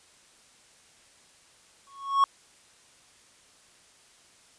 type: tone with exponential growth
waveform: triangle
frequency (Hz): 1103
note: C#6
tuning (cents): -9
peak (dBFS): -13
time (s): 1.87-2.24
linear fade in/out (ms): 1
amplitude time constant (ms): 79
effects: white hiss -58 dBFS RMS until 4.58 s + resampled to 22050 Hz